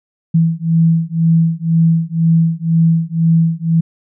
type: beating tone pair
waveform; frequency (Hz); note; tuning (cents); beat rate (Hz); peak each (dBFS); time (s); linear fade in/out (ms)
sine; 163.5 / 165.5; E3 / E3; -14 / +7; 2; -13; 0.34-3.81; 10
effects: none